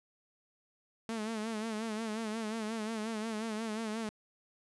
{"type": "tone with vibrato", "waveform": "sawtooth", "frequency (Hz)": 220, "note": "A3", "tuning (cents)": 0, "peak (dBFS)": -31, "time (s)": [1.09, 4.09], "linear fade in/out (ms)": 0, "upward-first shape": "sine", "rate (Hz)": 5.6, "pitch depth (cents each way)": 71, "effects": ["resampled to 24000 Hz", "12-bit"]}